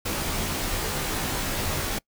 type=noise with comb filter; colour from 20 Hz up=pink; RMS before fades=-28 dBFS; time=0.05-1.99 s; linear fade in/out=10 ms; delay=17 ms; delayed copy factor=-0.75; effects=noise-tail reverb RT60 0.1 s tail -25 dB re dry